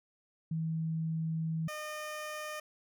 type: tone pair in turn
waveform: sine / 15% pulse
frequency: 161.3 / 609 Hz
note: E3 / D#5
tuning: -37 / -37 cents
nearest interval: octave + major seventh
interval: 2300 cents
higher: second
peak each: -31 / -32 dBFS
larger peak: first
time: 0.51-1.68 / 1.68-2.6 s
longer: first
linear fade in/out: 5 ms
effects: none